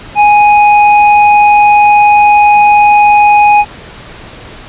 square tone, 830.6 Hz, G#5, in tune, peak -3 dBFS, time 0.15-3.65 s, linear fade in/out 50 ms, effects pink hiss -30 dBFS RMS until 4.68 s + resampled to 8000 Hz

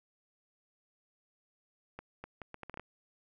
accelerating click train, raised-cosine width 0.5 ms, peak -28 dBFS, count 9, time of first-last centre 1.99-2.796 s, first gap 250 ms, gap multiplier 0.71, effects none

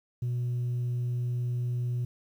sine tone, 122.3 Hz, B2, 16 cents flat, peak -25 dBFS, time 0.22-2.05 s, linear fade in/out 5 ms, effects tanh soft clip ceiling -26 dBFS + 10-bit

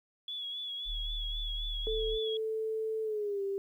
sine tone with vibrato, 3383 Hz, G#7, 31 cents sharp, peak -36 dBFS, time 0.28-2.37 s, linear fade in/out 2 ms, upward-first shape sine, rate 3.8 Hz, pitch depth 40 cents each way
sine tone, 37.91 Hz, D#1, 44 cents flat, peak -35 dBFS, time 0.85-2.19 s, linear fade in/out 50 ms
sine tone with pitch glide, 440 to 394.3 Hz, A4 to G4, 0 to +10 cents, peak -31 dBFS, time 1.87-3.58 s, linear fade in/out 0 ms, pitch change -190 cents, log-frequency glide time 3.03-3.42 s
effects 11-bit

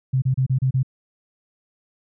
sine tone bursts, 130.81 Hz, C3, in tune, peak -16 dBFS, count 6, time 0.13-0.831 s, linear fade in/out 10 ms, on 91 ms, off 31 ms, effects none

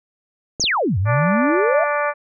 clicks, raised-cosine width 2 ms, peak -15 / -18 dBFS, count 2, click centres 0.598 / 0.64 s
sine exponential two-way sweep, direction down then up, 6930 to 87.6 to 695 Hz, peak -16 dBFS, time 0.6-1.84 s, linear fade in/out 5 ms, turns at 0.98 s
harmonic tone, 292.7 Hz, D4, 6 cents flat, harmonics 2 / 3 / 4 / 5 / 6 / 7 / 8, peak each -21 / -26 / -23 / -27 / -27 / -34 / -31 dBFS, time 1.05-2.14 s, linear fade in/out 50 ms
effects none

